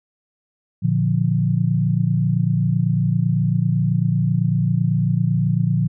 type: chord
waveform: sine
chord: Bb major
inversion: none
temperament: equal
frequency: 116.54 / 146.83 / 174.61 Hz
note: Bb2 / D3 / F3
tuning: 0 / 0 / 0 cents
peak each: -20 dBFS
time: 0.82-5.88 s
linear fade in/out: 20 ms
effects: none